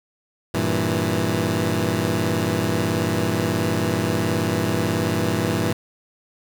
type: chord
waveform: 15% pulse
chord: E diminished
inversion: first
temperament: equal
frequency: 98 / 116.54 / 164.81 Hz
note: G2 / Bb2 / E3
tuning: 0 / 0 / 0 cents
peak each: -18 dBFS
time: 0.54-5.73 s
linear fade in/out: 5 ms
effects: 8-bit